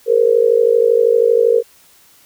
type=tone with amplitude modulation; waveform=sine; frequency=466.2 Hz; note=A#4; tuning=in tune; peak=-5 dBFS; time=0.06-1.63 s; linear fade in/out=50 ms; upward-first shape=sine; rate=52.7 Hz; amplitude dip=90%; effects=white hiss -49 dBFS RMS until 2.25 s